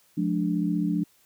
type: chord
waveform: sine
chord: D diminished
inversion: first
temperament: just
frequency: 176.2 / 211.4 / 293.7 Hz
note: F3 / Ab3 / D4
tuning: +16 / +31 / 0 cents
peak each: -26 / -29 / -27 dBFS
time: 0.17-1.04 s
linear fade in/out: 10 ms
effects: white hiss -62 dBFS RMS until 1.25 s

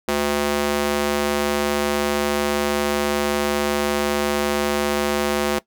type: tone with high-pass filter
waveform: square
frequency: 72.7 Hz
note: D2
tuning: 17 cents flat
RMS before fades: -21 dBFS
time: 0.08-5.59 s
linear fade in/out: 5 ms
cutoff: 330 Hz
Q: 1
effects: noise-tail reverb RT60 0.1 s tail -19 dB re dry

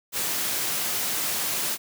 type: high-pass noise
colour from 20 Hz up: white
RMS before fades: -27 dBFS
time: 0.12-1.78 s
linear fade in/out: 50 ms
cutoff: 110 Hz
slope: 12 dB/octave
effects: none

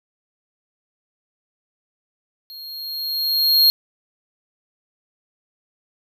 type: tone with level ramp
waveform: square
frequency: 4251 Hz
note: C8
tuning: 27 cents sharp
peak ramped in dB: -36 to -10 dBFS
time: 2.5-3.7 s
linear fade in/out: 0 ms
effects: none

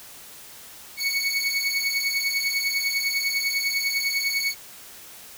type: beating tone pair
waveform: 25% pulse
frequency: 2217 / 2227 Hz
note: C#7 / C#7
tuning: 0 / +7 cents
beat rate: 10 Hz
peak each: -22 dBFS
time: 0.97-4.55 s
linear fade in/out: 50 ms
effects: white hiss -44 dBFS RMS until 5.37 s

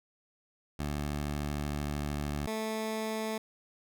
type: tone pair in turn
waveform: 15% pulse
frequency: 73.2 / 219.4 Hz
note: D2 / A3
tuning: -5 / -5 cents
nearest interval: octave + perfect fifth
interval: 1900 cents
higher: second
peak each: -26 dBFS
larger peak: neither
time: 0.79-2.47 / 2.47-3.38 s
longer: first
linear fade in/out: 5 ms
effects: none

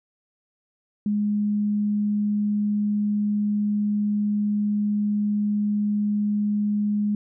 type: tone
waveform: sine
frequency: 207.7 Hz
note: G#3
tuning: in tune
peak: -20 dBFS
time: 1.06-7.15 s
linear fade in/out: 2 ms
effects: none

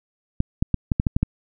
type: clicks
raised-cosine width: 5 ms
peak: -6 dBFS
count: 8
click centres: 0.404 / 0.625 / 0.743 / 0.918 / 0.999 / 1.068 / 1.165 / 1.23 s
effects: none

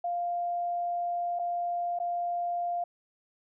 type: tone with dropouts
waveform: sine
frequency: 698.5 Hz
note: F5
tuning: in tune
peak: -28 dBFS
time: 0.04-2.84 s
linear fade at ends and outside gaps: 5 ms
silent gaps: 1.39-1.394 / 1.989-1.999 s
effects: none

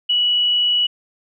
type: tone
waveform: sine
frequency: 2937 Hz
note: F#7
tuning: 13 cents flat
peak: -14 dBFS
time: 0.09-0.87 s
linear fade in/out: 10 ms
effects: none

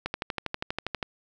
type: click train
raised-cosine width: 0.3 ms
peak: -13 dBFS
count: 13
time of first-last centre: 0.06-1.028 s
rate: 12.4 Hz
effects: none

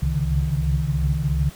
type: tone cluster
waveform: sine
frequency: 66.3 / 69.2 / 136.5 / 142.1 / 155.8 Hz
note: C2 / C#2 / C#3 / C#3 / D#3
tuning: +23 / -2 / -26 / +43 / +3 cents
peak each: -23 / -29 / -25 / -29 / -24 dBFS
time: 0.02-1.5 s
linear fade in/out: 10 ms
effects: pink hiss -44 dBFS RMS until 1.55 s

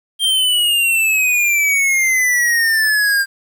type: exponential sweep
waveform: square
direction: down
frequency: 3200 to 1591 Hz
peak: -13 dBFS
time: 0.19-3.26 s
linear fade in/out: 50 ms
effects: 8-bit

